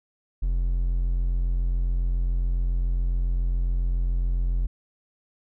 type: tone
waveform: triangle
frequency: 43.61 Hz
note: F1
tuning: 2 cents flat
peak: -19 dBFS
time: 0.42-4.67 s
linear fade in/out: 10 ms
effects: none